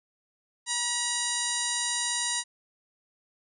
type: harmonic tone with a mistuned harmonic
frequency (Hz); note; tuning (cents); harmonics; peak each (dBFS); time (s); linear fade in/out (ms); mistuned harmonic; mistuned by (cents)
959; A#5; +49; 1 / 2 / 3 / 4 / 5 / 6 / 7 / 8 / 9 / 10; -38 / -35 / -39 / -34 / -37 / -36 / -36 / -35 / -38 / -36; 0.66-2.44; 50; 8; -76
effects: none